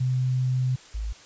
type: tone pair in turn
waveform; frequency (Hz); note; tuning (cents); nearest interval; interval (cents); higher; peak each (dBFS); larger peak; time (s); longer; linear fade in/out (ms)
sine; 128.1 / 53.86; C3 / A1; -36 / -36; octave + minor third; 1500; first; -21 / -27; first; 0-0.76 / 0.94-1.13; first; 10
effects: white hiss -49 dBFS RMS until 1.25 s + resampled to 16000 Hz